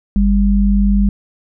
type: tone pair together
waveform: sine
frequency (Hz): 50 / 200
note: G1 / G3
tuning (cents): +35 / +35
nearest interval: 2 octaves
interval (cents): 2400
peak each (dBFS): -12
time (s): 0.16-1.09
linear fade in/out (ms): 0
effects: none